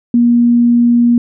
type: tone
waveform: sine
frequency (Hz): 238.3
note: A#3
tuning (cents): +38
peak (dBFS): -6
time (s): 0.14-1.18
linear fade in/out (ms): 2
effects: none